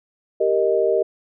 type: chord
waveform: sine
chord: Eb major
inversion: first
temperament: equal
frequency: 392 / 466.2 / 622.3 Hz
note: G4 / Bb4 / Eb5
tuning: 0 / 0 / 0 cents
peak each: -20 dBFS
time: 0.4-1.03 s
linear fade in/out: 10 ms
effects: none